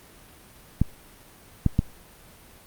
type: clicks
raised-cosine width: 5 ms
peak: -6 dBFS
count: 3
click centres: 0.816 / 1.663 / 1.791 s
effects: pink hiss -50 dBFS RMS until 2.66 s + Opus 32 kbps